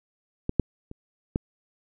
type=clicks; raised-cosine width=3 ms; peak=-13 / -6 / -26 / -11 dBFS; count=4; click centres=0.494 / 0.597 / 0.914 / 1.359 s; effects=none